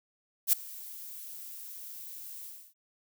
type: noise with ADSR envelope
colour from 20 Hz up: violet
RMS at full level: -21 dBFS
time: 0.47-2.74 s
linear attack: 57 ms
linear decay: 9 ms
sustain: -23 dB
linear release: 290 ms
effects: none